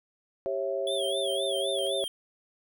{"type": "chord", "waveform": "sine", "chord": "C# diminished", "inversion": "second", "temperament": "equal with one note detuned", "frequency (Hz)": [392, 546.4, 659.3], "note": ["G4", "C#5", "E5"], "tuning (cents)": [0, -25, 0], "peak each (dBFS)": [-33, -30, -34], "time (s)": [0.46, 2.04], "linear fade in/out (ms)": 0}
{"type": "tone with vibrato", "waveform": "square", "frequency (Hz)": 3361, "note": "G#7", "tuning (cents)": 20, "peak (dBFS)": -32, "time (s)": [0.87, 2.08], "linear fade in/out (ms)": 2, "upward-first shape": "sine", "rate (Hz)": 3.9, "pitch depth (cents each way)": 120}
{"type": "clicks", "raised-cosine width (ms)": 0.2, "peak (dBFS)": -36, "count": 2, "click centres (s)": [1.788, 1.868]}
{"effects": []}